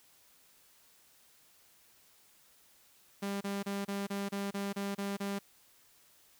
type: tone bursts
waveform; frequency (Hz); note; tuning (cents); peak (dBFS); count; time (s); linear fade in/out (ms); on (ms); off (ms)
sawtooth; 199.3; G3; +29; -30; 10; 3.22-5.39; 10; 190; 30
effects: white hiss -64 dBFS RMS until 6.39 s